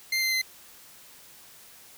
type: tone with pitch steps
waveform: 25% pulse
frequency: 2093 / 2076 / 2059 Hz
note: C7 / C7 / C7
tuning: 0 / -14 / -28 cents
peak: -20 dBFS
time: 0.12-0.417 s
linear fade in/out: 5 ms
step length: 99 ms
effects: white hiss -51 dBFS RMS until 1.97 s